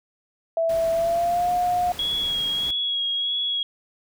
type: tone with pitch glide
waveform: sine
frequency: 659.3 to 714.8 Hz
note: E5 to F5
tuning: 0 to +40 cents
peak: -19 dBFS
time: 0.57-1.92 s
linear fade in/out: 2 ms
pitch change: +140 cents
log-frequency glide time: 0.91-1.51 s
type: noise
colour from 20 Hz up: pink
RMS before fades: -39 dBFS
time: 0.69-2.71 s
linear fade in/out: 5 ms
type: tone with vibrato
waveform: sine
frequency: 3322 Hz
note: G#7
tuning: in tune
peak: -22 dBFS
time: 1.99-3.63 s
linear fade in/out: 2 ms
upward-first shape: sine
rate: 1.6 Hz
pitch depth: 22 cents each way
effects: none